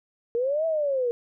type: linear two-way sweep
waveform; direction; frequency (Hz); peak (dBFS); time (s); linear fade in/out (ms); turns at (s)
sine; up then down; 458.1 to 659.3 to 466.8; -22; 0.35-1.11; 0; 0.66
effects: none